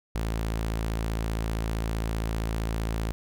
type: tone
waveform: sawtooth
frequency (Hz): 55.3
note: A1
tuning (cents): +9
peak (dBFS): -23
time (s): 0.15-3.12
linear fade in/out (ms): 0
effects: none